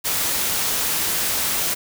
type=noise; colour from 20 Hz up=white; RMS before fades=-22 dBFS; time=0.04-1.75 s; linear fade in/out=20 ms; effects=none